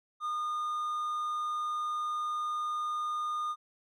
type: tone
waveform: triangle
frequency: 1220 Hz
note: D#6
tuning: 34 cents flat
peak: -29 dBFS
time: 0.2-3.56 s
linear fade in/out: 50 ms
effects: none